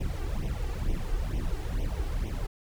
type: noise with flanger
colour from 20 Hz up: brown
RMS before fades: -30 dBFS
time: 0-2.47 s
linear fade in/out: 10 ms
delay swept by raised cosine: 0.33 to 2.63 ms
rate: 2.2 Hz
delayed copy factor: +0.85
effects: none